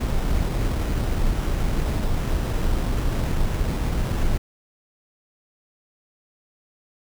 brown noise with sample-and-hold, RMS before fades -22 dBFS, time 0-4.38 s, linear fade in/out 10 ms, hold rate 4410 Hz, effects none

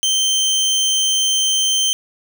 25% pulse tone, 3118 Hz, G7, 10 cents flat, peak -11 dBFS, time 0.03-1.93 s, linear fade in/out 0 ms, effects none

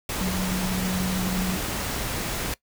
sine tone in noise, 185 Hz, F#3, in tune, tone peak -25 dBFS, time 0.21-1.57 s, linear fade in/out 2 ms, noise pink, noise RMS -29 dBFS, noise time 0.09-2.54 s, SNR +1 dB, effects noise-tail reverb RT60 0.1 s tail -20 dB re dry

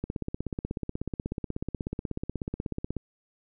click train, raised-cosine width 3 ms, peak -18 dBFS, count 49, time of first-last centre 0.04-2.967 s, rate 16.4 Hz, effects none

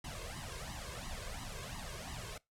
pink noise with flanger, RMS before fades -44 dBFS, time 0.04-2.38 s, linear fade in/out 5 ms, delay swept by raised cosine 1 to 1.92 ms, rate 2.9 Hz, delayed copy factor +0.9, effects noise-tail reverb RT60 0.2 s tail -23 dB re dry + low-pass 10000 Hz 12 dB/octave

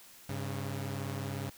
sawtooth tone pair together, 99.66 / 136.8 Hz, G2 / C#3, +29 / -23 cents, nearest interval perfect fourth, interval 548 cents, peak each -34 / -34 dBFS, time 0.29-1.5 s, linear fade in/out 5 ms, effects white hiss -55 dBFS RMS until 1.57 s

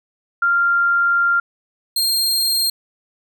sine / sawtooth tone pair in turn, 1391 / 4207 Hz, F6 / C8, -7 / +9 cents, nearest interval octave + perfect fifth, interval 1916 cents, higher second, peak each -13 dBFS, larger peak neither, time 0.42-1.4 / 1.96-2.7 s, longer first, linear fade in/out 5 ms, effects none

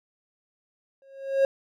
triangle tone with exponential growth, 543 Hz, C#5, 36 cents flat, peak -13 dBFS, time 1.02-1.45 s, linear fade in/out 1 ms, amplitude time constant 93 ms, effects none

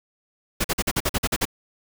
pink noise bursts, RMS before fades -22 dBFS, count 10, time 0.6-1.454 s, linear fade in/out 10 ms, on 44 ms, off 46 ms, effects none

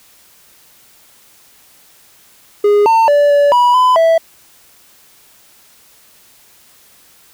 triangle tone with pitch steps, 412.2 / 903 / 580 / 575 / 975 / 1008 / 657 Hz, G#4 / A5 / D5 / D5 / B5 / B5 / E5, -13 / +45 / -22 / -37 / -23 / +35 / -6 cents, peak -5 dBFS, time 2.64-4.18 s, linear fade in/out 5 ms, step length 220 ms, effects white hiss -47 dBFS RMS until 7.33 s

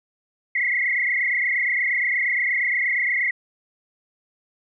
sine tone with frequency modulation, 2055 Hz, C7, 32 cents flat, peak -19 dBFS, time 0.55-3.31 s, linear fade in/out 5 ms, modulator 28.5 Hz, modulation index 4.4, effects none

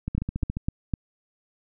two click trains, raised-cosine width 5 ms, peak -12 / -16 dBFS, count 4 / 8, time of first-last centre 0.18-0.938 / 0.08-0.57 s, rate 3.96 / 14.3 Hz, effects none

